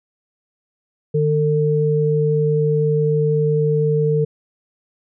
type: tone pair together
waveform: sine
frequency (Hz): 152 / 449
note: D#3 / A4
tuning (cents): -40 / +35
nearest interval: octave + perfect fifth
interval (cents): 1875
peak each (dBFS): -17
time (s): 1.14-4.25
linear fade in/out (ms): 10
effects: none